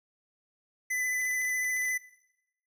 square tone with vibrato, 2007 Hz, B6, 27 cents sharp, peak -29 dBFS, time 0.9-1.98 s, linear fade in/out 10 ms, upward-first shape sine, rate 14 Hz, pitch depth 14 cents each way
clicks, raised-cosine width 0.2 ms, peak -35 dBFS, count 11, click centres 1.216 / 1.253 / 1.312 / 1.417 / 1.45 / 1.494 / 1.647 / 1.765 / 1.82 / 1.854 / 1.885 s
effects noise-tail reverb RT60 0.8 s tail -18 dB re dry

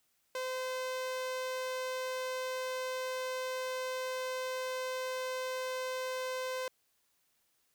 sawtooth tone with notch filter, 514 Hz, C5, 31 cents flat, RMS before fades -37 dBFS, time 0.35-6.68 s, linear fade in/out 2 ms, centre 11000 Hz, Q 1.8, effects white hiss -75 dBFS RMS until 7.74 s

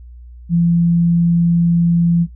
sine tone, 170.3 Hz, F3, 43 cents flat, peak -10 dBFS, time 0.49-2.27 s, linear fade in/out 50 ms, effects noise-tail reverb RT60 0.1 s tail -17 dB re dry + added 60 Hz sine -34 dBFS peak until 2.35 s

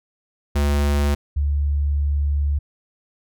square / sine tone pair in turn, 72 / 72 Hz, D2 / D2, -34 / -34 cents, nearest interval unison, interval 0 cents, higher neither, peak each -17 dBFS, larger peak neither, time 0.55-1.15 / 1.36-2.59 s, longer second, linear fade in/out 10 ms, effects none

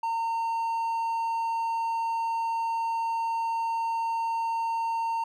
triangle tone, 914 Hz, A#5, 34 cents flat, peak -24 dBFS, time 0.03-5.24 s, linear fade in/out 5 ms, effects none

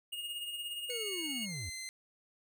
square tone with tremolo, 2852 Hz, F7, 36 cents sharp, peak -37 dBFS, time 0.12-1.46 s, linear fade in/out 10 ms, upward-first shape sine, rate 17 Hz, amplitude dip 45%
triangle linear sweep, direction down, 505 to 73 Hz, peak -38 dBFS, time 0.89-1.7 s, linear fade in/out 10 ms
15% pulse tone with pitch glide, 2201 to 2066 Hz, C#7 to C7, -13 to -22 cents, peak -34 dBFS, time 0.9-1.89 s, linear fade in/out 0 ms, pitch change -109 cents, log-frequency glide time 1.43-1.55 s
effects none

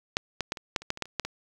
clicks, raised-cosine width 0.2 ms, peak -7 / -11 / -11 / -22 / -8 / -27 / -10 / -23 / -11 / -30 / -10 / -16 dBFS, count 12, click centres 0.169 / 0.407 / 0.521 / 0.572 / 0.762 / 0.82 / 0.904 / 0.974 / 1.023 / 1.056 / 1.197 / 1.25 s, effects 8-bit

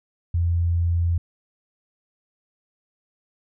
sine tone, 85.4 Hz, F2, 38 cents flat, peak -18 dBFS, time 0.34-1.18 s, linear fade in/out 5 ms, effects none

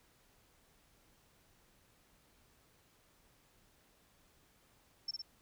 sine tone with echo, 5390 Hz, E8, 38 cents sharp, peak -35 dBFS, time 5.08-5.11 s, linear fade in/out 5 ms, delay 55 ms, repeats 2, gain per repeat -3 dB, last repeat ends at 5.22 s, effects pink hiss -69 dBFS RMS until 5.41 s

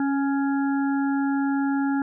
harmonic tone with a mistuned harmonic, 278.5 Hz, C#4, 8 cents sharp, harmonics 1 / 3 / 5 / 6, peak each -21 / -31 / -35 / -37 dBFS, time 0-2.02 s, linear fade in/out 2 ms, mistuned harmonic 1, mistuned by -15 cents, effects none

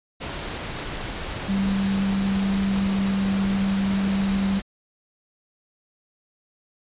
sine tone in noise, 195.4 Hz, G3, 5 cents flat, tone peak -20 dBFS, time 1.48-4.6 s, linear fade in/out 20 ms, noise pink, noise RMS -31 dBFS, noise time 0.2-4.62 s, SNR +8 dB, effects resampled to 8000 Hz

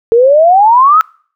sine exponential sweep, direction up, 447.2 to 1325 Hz, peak -3 dBFS, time 0.12-1.01 s, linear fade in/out 0 ms, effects noise-tail reverb RT60 0.5 s tail -26 dB re dry

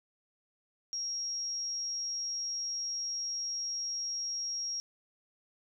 sine tone, 5600 Hz, F8, 4 cents sharp, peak -33 dBFS, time 0.93-4.8 s, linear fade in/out 0 ms, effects 12-bit

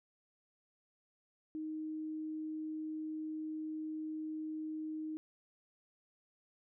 sine tone, 311.8 Hz, D#4, 4 cents sharp, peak -38 dBFS, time 1.55-5.17 s, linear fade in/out 0 ms, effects none

